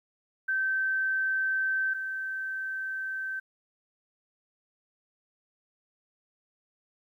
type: tone pair in turn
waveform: sine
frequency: 1548 / 1548 Hz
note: G6 / G6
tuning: -22 / -22 cents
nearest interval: unison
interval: 0 cents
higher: neither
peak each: -25 / -31 dBFS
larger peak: first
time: 0.48-1.94 / 1.94-3.4 s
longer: neither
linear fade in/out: 10 ms
effects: 11-bit